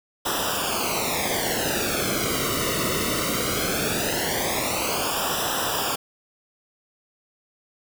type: noise with flanger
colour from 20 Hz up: pink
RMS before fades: -25 dBFS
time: 0.25-5.96 s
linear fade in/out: 10 ms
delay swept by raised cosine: 0.45 to 1.23 ms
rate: 0.19 Hz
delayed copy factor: -0.9
effects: none